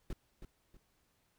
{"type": "noise with echo", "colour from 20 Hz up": "brown", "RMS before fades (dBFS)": -38, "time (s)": [0.1, 0.13], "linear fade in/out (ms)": 2, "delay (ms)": 320, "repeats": 2, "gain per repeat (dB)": -9, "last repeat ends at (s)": 0.77, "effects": ["pink hiss -75 dBFS RMS until 1.38 s"]}